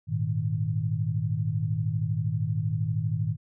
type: chord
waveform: sine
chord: Ab suspended second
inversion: none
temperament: equal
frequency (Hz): 103.83 / 116.54 / 155.56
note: Ab2 / Bb2 / Eb3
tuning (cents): 0 / 0 / 0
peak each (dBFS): -29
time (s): 0.07-3.37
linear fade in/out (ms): 50
effects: none